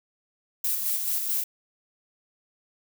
violet noise with tremolo, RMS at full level -26 dBFS, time 0.64-1.44 s, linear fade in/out 5 ms, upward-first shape square, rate 4.6 Hz, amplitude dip 35%, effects none

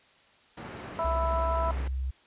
pink band-pass noise, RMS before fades -42 dBFS, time 0.57-1.88 s, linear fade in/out 5 ms, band 100 to 2100 Hz, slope 12 dB/octave
harmonic tone, 330 Hz, E4, 2 cents sharp, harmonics 2 / 3 / 4, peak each -30 / -30 / -34 dBFS, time 0.99-1.71 s, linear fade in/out 0 ms
sine tone, 65.41 Hz, C2, in tune, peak -28 dBFS, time 1.04-2.11 s, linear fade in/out 10 ms
effects white hiss -60 dBFS RMS until 2.26 s + resampled to 8000 Hz

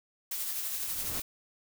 blue noise with tremolo, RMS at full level -33 dBFS, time 0.31-1.22 s, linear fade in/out 5 ms, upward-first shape triangle, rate 12 Hz, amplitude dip 40%
pink noise with exponential growth, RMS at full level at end -38 dBFS, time 0.46-1.2 s, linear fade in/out 2 ms, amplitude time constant 160 ms
effects none

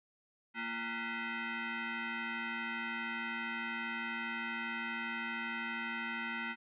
sine tone with frequency modulation, 231.2 Hz, A#3, 14 cents flat, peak -36 dBFS, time 0.54-6.56 s, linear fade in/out 50 ms, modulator 575 Hz, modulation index 4.2, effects none

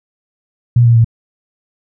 sine tone with pitch steps, 120.2 / 117.45 / 114.77 Hz, B2 / A#2 / A#2, -46 / +13 / -27 cents, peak -5 dBFS, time 0.76-1.045 s, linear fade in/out 5 ms, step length 95 ms, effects none

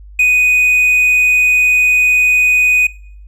triangle tone, 2489 Hz, D#7, in tune, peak -6 dBFS, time 0.19-2.87 s, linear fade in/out 5 ms, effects noise-tail reverb RT60 0.6 s tail -22 dB re dry + added 50 Hz sine -33 dBFS peak until 3.27 s

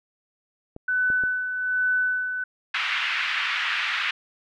clicks, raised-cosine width 2 ms, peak -24 dBFS, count 3, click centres 0.764 / 1.102 / 1.237 s
sine tone with tremolo, 1500 Hz, F#6, 23 cents sharp, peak -19 dBFS, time 0.88-2.44 s, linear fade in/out 5 ms, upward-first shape sine, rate 1.2 Hz, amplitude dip 55%
white band-pass noise, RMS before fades -26 dBFS, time 2.74-4.11 s, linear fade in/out 5 ms, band 1300 to 2800 Hz, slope 24 dB/octave
effects none

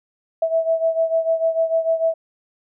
sine beating tone pair, 652 / 658.7 Hz, E5 / E5, -19 / -1 cents, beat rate 6.7 Hz, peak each -18 / -22 dBFS, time 0.42-2.14 s, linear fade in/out 5 ms, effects none

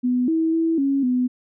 sine tone with pitch steps, 248.7 / 323.4 / 327.4 / 275.6 / 250.1 Hz, B3 / E4 / E4 / C#4 / B3, +12 / -33 / -12 / -10 / +22 cents, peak -17 dBFS, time 0.03-1.28 s, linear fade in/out 20 ms, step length 250 ms, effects none

